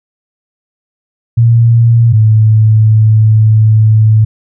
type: tone pair in turn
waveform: sine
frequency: 116.4 / 109.12 Hz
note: A#2 / A2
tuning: -2 / -14 cents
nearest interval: minor second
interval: 112 cents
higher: first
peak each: -3 dBFS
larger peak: neither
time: 1.37-2.13 / 2.13-4.25 s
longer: second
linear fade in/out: 10 ms
effects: none